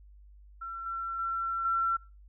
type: tone with level steps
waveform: sine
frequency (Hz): 1353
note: E6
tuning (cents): +45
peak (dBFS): -36 / -32 / -29 / -25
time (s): 0.61-1.97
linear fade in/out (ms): 10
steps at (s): 0.86 / 1.19 / 1.65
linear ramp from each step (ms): 2
effects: noise-tail reverb RT60 0.3 s tail -23 dB re dry + added 50 Hz sine -51 dBFS peak until 2.28 s